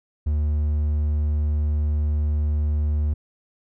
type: tone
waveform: triangle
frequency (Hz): 75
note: D2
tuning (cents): +37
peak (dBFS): -17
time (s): 0.26-3.14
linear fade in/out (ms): 10
effects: none